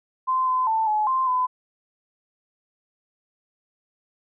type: tone with pitch steps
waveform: sine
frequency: 1035 / 1023 / 887 / 852 / 1045 / 1010 Hz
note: C6 / C6 / A5 / G#5 / C6 / B5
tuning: -19 / -39 / +14 / +44 / -2 / +39 cents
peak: -19 dBFS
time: 0.27-1.47 s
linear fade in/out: 20 ms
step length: 200 ms
effects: none